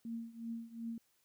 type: tone with tremolo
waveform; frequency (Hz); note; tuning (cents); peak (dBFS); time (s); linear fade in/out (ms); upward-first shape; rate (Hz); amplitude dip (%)
sine; 230; A#3; -23; -37; 0.05-0.98; 2; triangle; 2.7; 90
effects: white hiss -75 dBFS RMS until 1.24 s